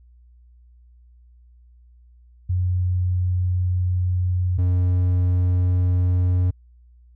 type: tone pair in turn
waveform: sine / triangle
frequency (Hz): 90.6 / 90.14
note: F#2 / F#2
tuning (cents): -36 / -45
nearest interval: unison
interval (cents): 9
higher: first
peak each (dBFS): -18 / -14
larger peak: second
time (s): 2.49-4.58 / 4.58-6.51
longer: first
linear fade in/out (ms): 10
effects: added 60 Hz sine -48 dBFS peak until 7.15 s